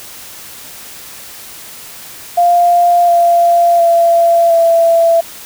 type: tone with pitch steps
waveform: sine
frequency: 698.5 / 688.5 / 678.6 / 668.9 Hz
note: F5 / F5 / F5 / E5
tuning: 0 / -25 / -50 / +25 cents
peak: -6 dBFS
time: 2.37-5.21 s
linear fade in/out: 10 ms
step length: 710 ms
effects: white hiss -32 dBFS RMS until 5.45 s